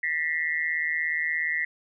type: tone with amplitude modulation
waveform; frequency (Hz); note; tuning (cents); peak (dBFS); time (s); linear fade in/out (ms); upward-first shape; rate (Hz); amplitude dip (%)
sine; 1944; B6; -28; -20; 0.03-1.65; 5; sine; 157; 100
effects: none